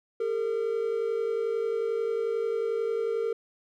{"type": "tone pair together", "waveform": "triangle", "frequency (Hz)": [405.1, 456.3], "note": ["G#4", "A#4"], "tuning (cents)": [-43, -37], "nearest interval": "major second", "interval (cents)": 206, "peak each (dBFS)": [-30, -25], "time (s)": [0.2, 3.33], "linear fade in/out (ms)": 5, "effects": []}